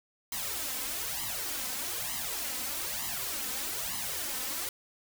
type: noise with flanger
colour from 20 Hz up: white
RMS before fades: -35 dBFS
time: 0.32-4.69 s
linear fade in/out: 2 ms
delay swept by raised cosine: 0.98 to 3.98 ms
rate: 1.1 Hz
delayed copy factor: +1
effects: none